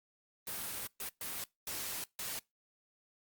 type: noise bursts at uneven times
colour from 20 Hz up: white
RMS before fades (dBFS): -40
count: 5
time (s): 0.47-0.87 / 1-1.09 / 1.21-1.44 / 1.67-2.04 / 2.19-2.39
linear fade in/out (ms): 2
effects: noise-tail reverb RT60 0.2 s tail -23 dB re dry + Opus 32 kbps